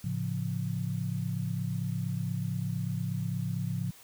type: chord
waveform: sine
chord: A augmented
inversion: none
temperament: equal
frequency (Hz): 110 / 138.59 / 174.61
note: A2 / C#3 / E#3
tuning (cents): 0 / 0 / 0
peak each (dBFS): -34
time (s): 0.04-3.91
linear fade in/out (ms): 5
effects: white hiss -54 dBFS RMS until 4.03 s